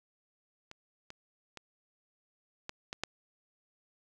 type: clicks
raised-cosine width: 0.2 ms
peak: -29 / -28 / -27 / -21 / -21 / -15 dBFS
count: 6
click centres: 0.714 / 1.104 / 1.573 / 2.694 / 2.929 / 3.036 s
effects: none